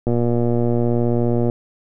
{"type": "click train", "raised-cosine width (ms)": 2, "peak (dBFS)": -7, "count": 171, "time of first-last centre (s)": [0.07, 1.499], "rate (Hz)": 119, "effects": []}